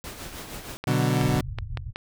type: noise with tremolo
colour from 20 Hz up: pink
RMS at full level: -36 dBFS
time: 0.04-0.77 s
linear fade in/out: 0 ms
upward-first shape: triangle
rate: 6.4 Hz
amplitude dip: 55%
type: click train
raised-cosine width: 0.3 ms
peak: -16 dBFS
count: 7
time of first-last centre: 0.84-1.959 s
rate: 5.36 Hz
type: chord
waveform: 30% pulse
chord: B minor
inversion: none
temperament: equal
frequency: 123.47 / 146.83 / 185 Hz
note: B2 / D3 / F#3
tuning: 0 / 0 / 0 cents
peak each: -21 / -22 / -26 dBFS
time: 0.87-1.41 s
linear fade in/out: 5 ms
type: low-pass noise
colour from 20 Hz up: white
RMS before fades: -33 dBFS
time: 1.2-1.93 s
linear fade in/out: 50 ms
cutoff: 130 Hz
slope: 96 dB/octave
effects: none